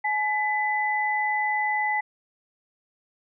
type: tone pair together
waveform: sine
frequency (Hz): 848.2 / 2000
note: G#5 / B6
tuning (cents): +36 / +21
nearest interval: octave + minor third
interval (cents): 1485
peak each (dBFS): -25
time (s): 0.04-2.01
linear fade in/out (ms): 10
effects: none